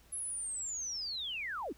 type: linear sweep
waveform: sine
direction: down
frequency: 11040 to 210 Hz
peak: -36 dBFS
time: 0.12-1.73 s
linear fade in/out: 10 ms
effects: added 60 Hz sine -63 dBFS peak until 1.77 s + pink hiss -64 dBFS RMS until 1.77 s